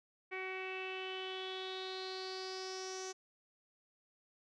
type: tone with low-pass filter sweep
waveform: sawtooth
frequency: 376.2 Hz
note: F#4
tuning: 29 cents sharp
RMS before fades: -43 dBFS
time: 0.31-3.13 s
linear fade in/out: 20 ms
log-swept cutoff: 2200 to 6200 Hz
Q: 6.7
effects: none